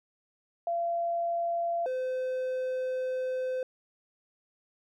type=tone pair in turn; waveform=sine / triangle; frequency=683 / 513.2 Hz; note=F5 / C5; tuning=-39 / -34 cents; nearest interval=perfect fourth; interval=495 cents; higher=first; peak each=-27 dBFS; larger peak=neither; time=0.67-1.86 / 1.86-3.63 s; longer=second; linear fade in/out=2 ms; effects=none